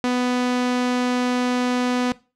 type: tone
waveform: sawtooth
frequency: 248.3 Hz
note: B3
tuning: 9 cents sharp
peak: -15 dBFS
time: 0.04-2.12 s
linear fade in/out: 0 ms
effects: noise-tail reverb RT60 0.3 s tail -19 dB re dry + low-pass 6000 Hz 12 dB/octave